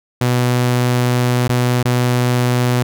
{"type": "tone with dropouts", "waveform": "sawtooth", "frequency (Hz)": 123.47, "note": "B2", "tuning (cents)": 0, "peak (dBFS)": -9, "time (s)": [0.21, 2.83], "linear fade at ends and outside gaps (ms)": 5, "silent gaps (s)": [[1.479, 1.493], [1.829, 1.852]], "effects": []}